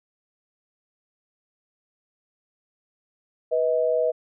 sine tone pair together, 490.4 / 634 Hz, B4 / D#5, -12 / +32 cents, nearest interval major third, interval 444 cents, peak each -22 dBFS, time 3.51-4.12 s, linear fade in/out 20 ms, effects none

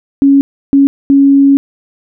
sine tone bursts at uneven times, 277.2 Hz, C#4, in tune, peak -3 dBFS, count 3, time 0.22-0.41 / 0.73-0.87 / 1.1-1.57 s, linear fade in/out 0 ms, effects none

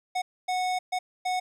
square tone bursts at uneven times, 735 Hz, F#5, 12 cents flat, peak -26 dBFS, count 4, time 0.15-0.22 / 0.48-0.79 / 0.92-0.99 / 1.25-1.4 s, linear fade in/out 10 ms, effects low-pass 8000 Hz 12 dB/octave + 11-bit

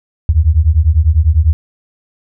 sine beating tone pair, 73.8 / 83.8 Hz, D2 / E2, +9 / +29 cents, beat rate 10 Hz, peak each -10 dBFS, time 0.29-1.53 s, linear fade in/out 0 ms, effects none

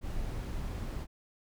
brown noise, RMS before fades -36 dBFS, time 0.01-1.07 s, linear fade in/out 50 ms, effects none

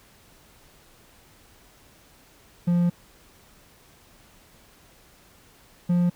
triangle tone pair in turn, 174.3 / 175.72 Hz, F3 / F3, -3 / +11 cents, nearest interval unison, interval 14 cents, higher second, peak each -16 dBFS, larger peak neither, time 2.67-2.9 / 5.89-6.1 s, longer first, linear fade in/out 10 ms, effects pink hiss -55 dBFS RMS until 6.15 s

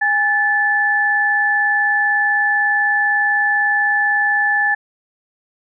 sine tone pair together, 822.1 / 1742 Hz, G#5 / A6, -18 / -18 cents, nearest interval octave + minor second, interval 1300 cents, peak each -20 / -14 dBFS, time 0.01-4.75 s, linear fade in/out 10 ms, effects none

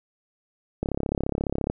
click train, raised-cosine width 2 ms, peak -12 dBFS, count 31, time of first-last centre 0.83-1.7 s, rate 34.5 Hz, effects none

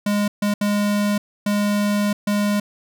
square tone bursts at uneven times, 205.8 Hz, G#3, 16 cents flat, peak -18 dBFS, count 5, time 0.06-0.28 / 0.42-0.54 / 0.61-1.18 / 1.46-2.13 / 2.27-2.6 s, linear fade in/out 5 ms, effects none

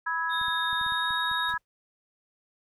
sine chord, E major, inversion second, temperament equal with one note detuned, 987.8 / 1295.9 / 1661.2 Hz, B5 / E6 / G#6, 0 / -30 / 0 cents, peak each -31 / -33 / -29 dBFS, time 0.06-1.58 s, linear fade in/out 10 ms
triangle tone with pitch glide, 3693 to 3747 Hz, A#7 to A#7, -17 to +8 cents, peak -30 dBFS, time 0.29-1.54 s, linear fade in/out 50 ms, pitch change +25 cents, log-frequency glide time 0.76-1.17 s
clicks, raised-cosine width 5 ms, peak -36 dBFS, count 9, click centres 0.414 / 0.483 / 0.73 / 0.813 / 0.864 / 0.922 / 1.107 / 1.314 / 1.54 s
pink noise with exponential decay, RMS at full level -47 dBFS, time 1.49-1.65 s, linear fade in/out 0 ms, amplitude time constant 34 ms
effects none

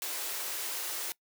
white high-pass noise, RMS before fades -36 dBFS, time 0.02-1.12 s, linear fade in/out 0 ms, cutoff 320 Hz, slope 48 dB/octave, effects noise-tail reverb RT60 0.1 s tail -22 dB re dry

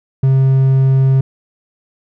triangle tone, 133.5 Hz, C3, 35 cents sharp, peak -6 dBFS, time 0.23-1.21 s, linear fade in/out 5 ms, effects none

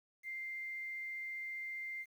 sine tone with quantisation, 2095 Hz, C7, 2 cents sharp, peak -40 dBFS, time 0.23-2.06 s, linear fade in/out 50 ms, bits 11, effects none

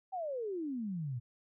sine exponential sweep, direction down, 784 to 114.8 Hz, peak -35 dBFS, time 0.12-1.2 s, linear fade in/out 20 ms, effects none

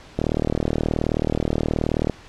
click train, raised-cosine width 2 ms, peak -7 dBFS, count 75, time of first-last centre 0.19-2.097 s, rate 38.8 Hz, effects pink hiss -45 dBFS RMS until 2.28 s + low-pass 5000 Hz 12 dB/octave

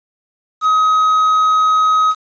triangle tone with quantisation, 1266 Hz, D#6, 30 cents sharp, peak -8 dBFS, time 0.61-2.15 s, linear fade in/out 50 ms, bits 6, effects resampled to 16000 Hz

